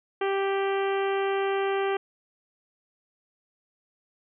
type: harmonic tone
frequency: 392 Hz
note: G4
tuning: in tune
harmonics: 1 / 2 / 3 / 4 / 5 / 6 / 7 / 8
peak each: -25 / -31 / -35 / -37 / -39 / -41 / -42 / -43 dBFS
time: 0.21-1.97 s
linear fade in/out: 5 ms
effects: none